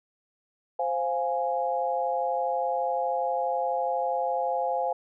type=chord; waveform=sine; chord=F minor; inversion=second; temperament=equal; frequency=523.3 / 698.5 / 830.6 Hz; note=C5 / F5 / Ab5; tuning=0 / 0 / 0 cents; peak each=-29 dBFS; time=0.79-4.93 s; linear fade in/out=5 ms; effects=none